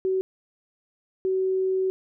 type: tone pair in turn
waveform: sine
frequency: 377.5 / 377.5 Hz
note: F#4 / F#4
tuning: +35 / +35 cents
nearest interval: unison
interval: 0 cents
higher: neither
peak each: -21 dBFS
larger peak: neither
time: 0.05-0.21 / 1.25-1.9 s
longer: second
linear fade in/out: 0 ms
effects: none